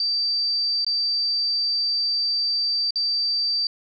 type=tone with dropouts; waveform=sine; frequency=4656 Hz; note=D8; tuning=16 cents flat; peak=-20 dBFS; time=0-3.67 s; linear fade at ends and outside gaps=2 ms; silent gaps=0.847-0.865 / 2.907-2.957 s; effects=none